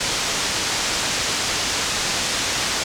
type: low-pass noise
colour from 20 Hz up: white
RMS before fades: -23 dBFS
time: 0-2.84 s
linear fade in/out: 10 ms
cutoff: 7000 Hz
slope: 24 dB/octave
effects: none